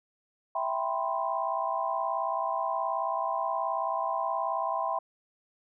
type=chord; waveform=sine; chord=C major seventh; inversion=first; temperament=equal; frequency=659.3 / 784 / 987.8 / 1046.5 Hz; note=E5 / G5 / B5 / C6; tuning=0 / 0 / 0 / 0 cents; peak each=-33 dBFS; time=0.55-4.99 s; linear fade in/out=5 ms; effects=none